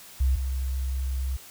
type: tone pair in turn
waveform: sine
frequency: 65.41 / 65.41 Hz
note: C2 / C2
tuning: 0 / 0 cents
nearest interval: unison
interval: 0 cents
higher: neither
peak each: -18 / -25 dBFS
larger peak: first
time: 0.2-0.36 / 0.36-1.37 s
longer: second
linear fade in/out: 10 ms
effects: tanh soft clip ceiling -15 dBFS + white hiss -47 dBFS RMS until 1.5 s